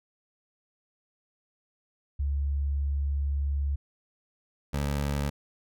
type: tone pair in turn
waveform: sine / 20% pulse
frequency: 70.5 / 71.36 Hz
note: C#2 / D2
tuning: +30 / -49 cents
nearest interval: unison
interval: 21 cents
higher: second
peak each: -25 / -22 dBFS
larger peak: second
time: 2.19-3.76 / 4.73-5.3 s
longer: first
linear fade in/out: 10 ms
effects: none